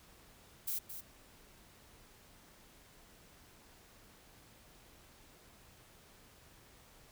violet noise with echo, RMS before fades -37 dBFS, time 0.67-0.79 s, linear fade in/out 10 ms, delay 220 ms, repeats 1, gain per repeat -9 dB, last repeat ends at 1.01 s, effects pink hiss -61 dBFS RMS until 7.11 s

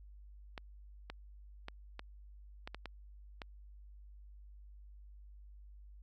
clicks, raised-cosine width 0.3 ms, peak -27 dBFS, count 8, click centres 0.578 / 1.1 / 1.684 / 1.994 / 2.675 / 2.746 / 2.857 / 3.418 s, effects added 50 Hz sine -52 dBFS peak until 6.02 s

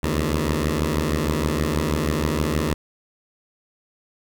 10% pulse beating tone pair, 73.42 / 79.72 Hz, D2 / D#2, 0 / +43 cents, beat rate 6.3 Hz, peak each -15 dBFS, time 0.03-2.74 s, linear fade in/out 5 ms, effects none

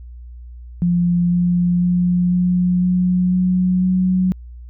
sine tone with pitch steps, 174.61 / 176.23 / 177.87 / 179.52 / 181.19 / 182.87 / 184.57 Hz, F3 / F3 / F3 / F3 / F#3 / F#3 / F#3, 0 / +16 / +32 / +48 / -36 / -20 / -4 cents, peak -13 dBFS, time 0.82-4.32 s, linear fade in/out 0 ms, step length 500 ms, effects added 60 Hz sine -33 dBFS peak until 4.69 s

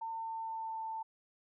sine tone with pitch glide, 903 to 890.1 Hz, A5 to A5, +45 to +20 cents, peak -37 dBFS, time 0.01-1.03 s, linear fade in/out 10 ms, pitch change -25 cents, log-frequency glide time 0.17-0.84 s, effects none

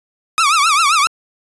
sawtooth tone with vibrato, 1231 Hz, D#6, 19 cents flat, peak -7 dBFS, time 0.38-1.07 s, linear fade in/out 0 ms, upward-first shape triangle, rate 7.6 Hz, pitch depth 200 cents each way, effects resampled to 24000 Hz

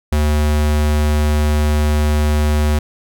square tone, 75 Hz, D2, 37 cents sharp, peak -13 dBFS, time 0.12-2.79 s, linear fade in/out 5 ms, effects none

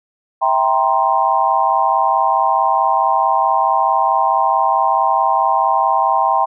sine chord, C dominant seventh, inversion first, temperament just, 654.1 / 784.9 / 941.9 / 1046.5 Hz, E5 / G5 / Bb5 / C6, -14 / +2 / +18 / 0 cents, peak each -21 / -16 / -17 / -17 dBFS, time 0.41-6.46 s, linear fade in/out 20 ms, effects none

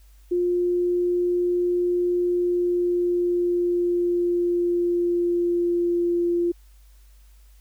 sine tone with pitch glide, 353.6 to 345.9 Hz, F4 to F4, +22 to -17 cents, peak -19 dBFS, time 0.31-6.52 s, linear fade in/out 10 ms, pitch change -39 cents, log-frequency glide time 2.18-6.32 s, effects added 50 Hz sine -48 dBFS peak until 7.6 s + white hiss -62 dBFS RMS until 7.6 s

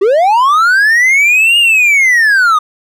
triangle linear two-way sweep, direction up then down, 366.6 to 2862 to 1201 Hz, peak -4 dBFS, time 0.01-2.59 s, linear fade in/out 10 ms, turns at 1.58 s, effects none

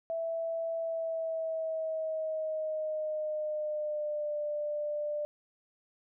sine tone with pitch glide, 659.3 to 594.2 Hz, E5 to D5, 0 to +20 cents, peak -31 dBFS, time 0.1-5.25 s, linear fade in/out 0 ms, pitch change -180 cents, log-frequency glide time 0.78-4.36 s, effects none

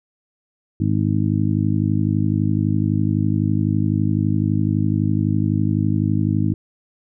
harmonic tone, 51.91 Hz, G#1, in tune, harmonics 2 / 3 / 4 / 5 / 6, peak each -20 / -22 / -23 / -24 / -25 dBFS, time 0.8-6.54 s, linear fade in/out 5 ms, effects none

